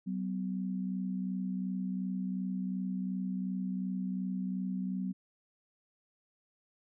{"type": "tone pair together", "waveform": "sine", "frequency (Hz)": [188.64, 251.4], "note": ["F#3", "B3"], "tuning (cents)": [34, 31], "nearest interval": "perfect fourth", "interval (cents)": 497, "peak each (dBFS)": [-33, -39], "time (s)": [0.06, 5.13], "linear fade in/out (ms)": 20, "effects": []}